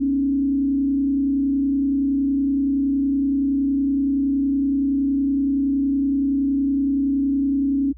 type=tone with frequency modulation; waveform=sine; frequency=276 Hz; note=C#4; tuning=7 cents flat; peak=-17 dBFS; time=0-7.93 s; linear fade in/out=20 ms; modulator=30.7 Hz; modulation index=0.46; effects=added 60 Hz sine -39 dBFS peak until 7.97 s